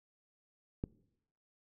click, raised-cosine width 3 ms, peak -22 dBFS, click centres 0.839 s, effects noise-tail reverb RT60 0.8 s tail -22 dB re dry

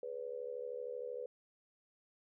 sine tone with amplitude modulation, 493.9 Hz, B4, in tune, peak -36 dBFS, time 0.03-1.26 s, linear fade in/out 2 ms, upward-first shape sine, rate 72.9 Hz, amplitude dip 90%, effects none

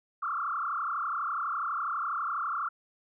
sine tone with frequency modulation, 1259 Hz, D#6, 20 cents sharp, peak -29 dBFS, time 0.22-2.69 s, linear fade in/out 10 ms, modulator 32.1 Hz, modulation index 4.6, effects none

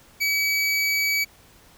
square tone pair together, 2280 / 4560 Hz, C#7 / C#8, +48 / +48 cents, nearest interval octave, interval 1200 cents, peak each -22 / -28 dBFS, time 0.2-1.25 s, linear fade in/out 20 ms, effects pink hiss -53 dBFS RMS until 1.77 s

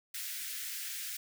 white high-pass noise, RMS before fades -40 dBFS, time 0.14-1.17 s, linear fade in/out 5 ms, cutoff 1500 Hz, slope 48 dB/octave, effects none

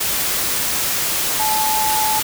sine tone in noise, 864 Hz, A5, 32 cents flat, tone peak -18 dBFS, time 1.39-2.2 s, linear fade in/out 10 ms, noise white, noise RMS -20 dBFS, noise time 0-2.23 s, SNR -1 dB, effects none

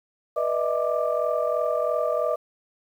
sine tone cluster, 488.1 / 603 / 646 / 1181 Hz, B4 / D5 / E5 / D6, -20 / +46 / -35 / +9 cents, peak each -28 / -25 / -26 / -30 dBFS, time 0.36-2.36 s, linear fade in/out 10 ms, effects tanh soft clip ceiling -11 dBFS + 9-bit

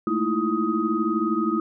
sine tone cluster, 215.1 / 227.9 / 317.8 / 336.9 / 1254 Hz, A3 / A#3 / D#4 / E4 / D#6, -39 / -39 / +37 / +38 / +13 cents, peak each -29 / -28 / -26 / -26 / -27 dBFS, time 0.07-1.6 s, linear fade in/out 2 ms, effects none

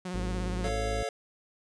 sawtooth tone with vibrato, 181.2 Hz, F#3, 36 cents flat, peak -30 dBFS, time 0.05-0.69 s, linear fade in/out 5 ms, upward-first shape sine, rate 17 Hz, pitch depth 38 cents each way
harmonic tone, 53.1 Hz, G#1, 39 cents sharp, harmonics 1 / 2 / 4 / 5 / 6 / 7 / 8 / 9 / 10, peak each -32 / -38 / -44 / -46 / -48 / -49 / -50 / -51 / -52 dBFS, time 0.14-1.03 s, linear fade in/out 5 ms
square chord, A augmented, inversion none, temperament equal, 440 / 554.4 / 698.5 Hz, A4 / C#5 / E#5, 0 / 0 / 0 cents, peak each -36 dBFS, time 0.64-1.09 s, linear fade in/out 2 ms
effects resampled to 22050 Hz

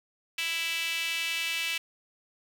sawtooth tone with high-pass filter, 330.6 Hz, E4, 5 cents sharp, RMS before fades -31 dBFS, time 0.38-1.78 s, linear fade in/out 5 ms, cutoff 2600 Hz, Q 4.2, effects none

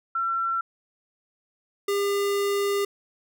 sine / square tone pair in turn, 1353 / 402.2 Hz, E6 / G4, +45 / +44 cents, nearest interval octave + major sixth, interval 2101 cents, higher first, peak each -23 dBFS, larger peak neither, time 0.15-0.61 / 1.88-2.85 s, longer second, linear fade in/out 5 ms, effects none

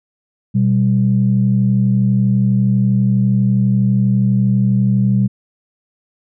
sine tone pair together, 123 / 195.25 Hz, B2 / G3, -7 / -7 cents, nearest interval minor sixth, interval 800 cents, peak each -13 dBFS, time 0.54-5.28 s, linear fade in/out 20 ms, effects tanh soft clip ceiling -3 dBFS

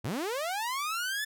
sawtooth linear sweep, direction up, 86.7 to 1760 Hz, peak -27 dBFS, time 0.04-1.25 s, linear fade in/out 10 ms, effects none

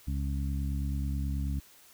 harmonic tone, 69.3 Hz, C#2, in tune, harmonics 1 / 2 / 3 / 4, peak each -30 / -36 / -40 / -42 dBFS, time 0.07-1.6 s, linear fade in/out 10 ms, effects white hiss -57 dBFS RMS until 1.93 s

